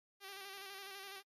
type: tone with vibrato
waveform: 5% pulse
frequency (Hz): 392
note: G4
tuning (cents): 0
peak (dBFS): -36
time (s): 0.2-1.23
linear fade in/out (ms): 50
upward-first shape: square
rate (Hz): 12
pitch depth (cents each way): 36
effects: MP3 64 kbps